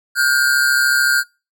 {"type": "tone pair together", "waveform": "square", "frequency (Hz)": [1434.4, 1568], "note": ["F6", "G6"], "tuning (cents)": [46, 0], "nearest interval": "major second", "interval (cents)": 154, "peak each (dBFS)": -16, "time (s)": [0.15, 1.24], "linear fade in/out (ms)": 50, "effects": ["noise-tail reverb RT60 0.3 s tail -26 dB re dry"]}